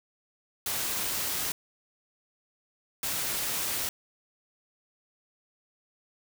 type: noise bursts at uneven times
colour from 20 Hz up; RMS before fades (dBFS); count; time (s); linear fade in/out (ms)
white; -31; 2; 0.66-1.52 / 3.03-3.89; 2
effects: none